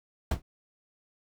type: noise with exponential decay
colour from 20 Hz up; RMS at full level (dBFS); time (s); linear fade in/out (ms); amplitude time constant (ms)
brown; -18; 0.31-0.42; 5; 22
effects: none